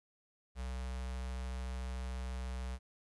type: tone with notch filter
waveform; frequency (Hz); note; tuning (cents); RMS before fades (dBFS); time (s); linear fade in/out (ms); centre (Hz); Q
square; 63.3; B1; +43; -40; 0.55-2.79; 50; 290; 1
effects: resampled to 24000 Hz + 12-bit